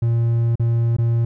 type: tone with dropouts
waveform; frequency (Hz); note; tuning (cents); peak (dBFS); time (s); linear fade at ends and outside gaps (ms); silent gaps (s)
triangle; 116.54; A#2; 0; -13; 0.02-1.25; 5; 0.556-0.596 / 0.967-0.984
effects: none